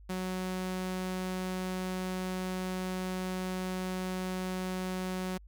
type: tone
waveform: sawtooth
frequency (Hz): 185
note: F#3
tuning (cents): 0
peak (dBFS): -29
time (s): 0.09-5.38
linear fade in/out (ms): 10
effects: added 50 Hz sine -50 dBFS peak until 5.47 s